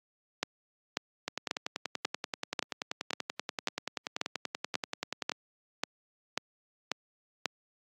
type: two click trains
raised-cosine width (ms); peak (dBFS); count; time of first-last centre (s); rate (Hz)
0.2; -11 / -15; 14 / 43; 0.43-7.457 / 1.28-5.318; 1.85 / 10.4
effects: high-pass 200 Hz 12 dB/octave + AAC 64 kbps